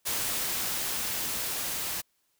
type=noise with level ramp; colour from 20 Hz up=white; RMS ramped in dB=-30 to -33 dBFS; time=0.05-2.02 s; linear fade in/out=20 ms; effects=white hiss -73 dBFS RMS until 2.39 s